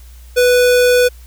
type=tone; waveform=square; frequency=493.9 Hz; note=B4; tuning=in tune; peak=-9 dBFS; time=0.36-1.09 s; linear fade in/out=20 ms; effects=added 60 Hz sine -35 dBFS peak until 1.26 s + white hiss -48 dBFS RMS until 1.26 s